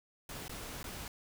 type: noise with dropouts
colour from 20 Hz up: pink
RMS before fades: -44 dBFS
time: 0.29-1.08 s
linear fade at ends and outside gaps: 2 ms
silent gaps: 0.481-0.494 / 0.83-0.841 s
effects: none